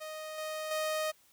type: tone with level steps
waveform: sawtooth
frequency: 622.3 Hz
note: D#5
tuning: in tune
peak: -36 / -32 / -27 dBFS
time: 0-1.12 s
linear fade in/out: 20 ms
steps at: 0.38 / 0.71 s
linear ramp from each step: 2 ms
effects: white hiss -65 dBFS RMS until 1.32 s